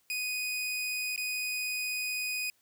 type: tone with dropouts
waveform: sawtooth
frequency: 2489 Hz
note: D#7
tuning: in tune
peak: -28 dBFS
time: 0.1-2.5 s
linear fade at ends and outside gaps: 1 ms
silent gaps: 1.161-1.177 s
effects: white hiss -70 dBFS RMS until 2.61 s